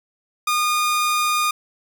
sawtooth tone, 1221 Hz, D#6, 33 cents flat, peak -14 dBFS, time 0.47-1.51 s, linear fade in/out 5 ms, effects none

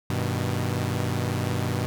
sawtooth chord, G augmented, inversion none, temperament equal, 98 / 123.47 / 155.56 Hz, G2 / B2 / D#3, 0 / 0 / 0 cents, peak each -24 / -24 / -28 dBFS, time 0.1-1.86 s, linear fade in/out 0 ms, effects none

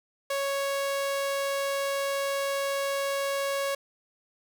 sawtooth tone, 554.4 Hz, C#5, in tune, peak -23 dBFS, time 0.3-3.75 s, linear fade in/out 5 ms, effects none

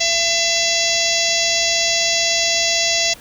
harmonic tone, 673 Hz, E5, 36 cents sharp, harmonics 1 / 3 / 4 / 5 / 6 / 7 / 8 / 9 / 10, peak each -24 / -24 / -24 / -24 / -24 / -24 / -24 / -24 / -24 dBFS, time 0-3.14 s, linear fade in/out 10 ms, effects pink hiss -42 dBFS RMS until 3.2 s

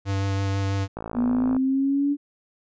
square tone with vibrato, 98 Hz, G2, in tune, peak -23 dBFS, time 0.05-0.88 s, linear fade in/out 50 ms, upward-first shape sine, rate 6.1 Hz, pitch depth 11 cents each way
click train, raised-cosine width 1 ms, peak -18 dBFS, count 34, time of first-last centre 0.97-1.566 s, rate 55.4 Hz
sine linear sweep, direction up, 239.8 to 289 Hz, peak -19 dBFS, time 1.14-2.17 s, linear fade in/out 50 ms
effects resampled to 16000 Hz

